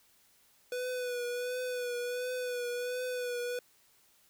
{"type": "tone with vibrato", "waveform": "square", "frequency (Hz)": 493.9, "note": "B4", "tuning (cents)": 0, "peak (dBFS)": -34, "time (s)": [0.72, 3.59], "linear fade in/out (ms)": 2, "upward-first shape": "triangle", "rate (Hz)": 1.4, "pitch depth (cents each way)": 39, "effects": ["white hiss -66 dBFS RMS until 4.29 s"]}